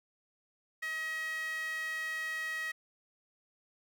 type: tone with high-pass filter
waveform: sawtooth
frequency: 635 Hz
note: D#5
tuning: 35 cents sharp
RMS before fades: -37 dBFS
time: 0.82-2.72 s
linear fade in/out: 10 ms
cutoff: 1800 Hz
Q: 8.1
effects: none